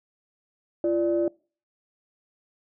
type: tone pair together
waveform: sine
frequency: 342 / 588 Hz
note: F4 / D5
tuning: -36 / +2 cents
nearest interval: major sixth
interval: 938 cents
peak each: -22 / -24 dBFS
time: 0.84-1.28 s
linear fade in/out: 2 ms
effects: noise-tail reverb RT60 0.4 s tail -25 dB re dry + tanh soft clip ceiling -14 dBFS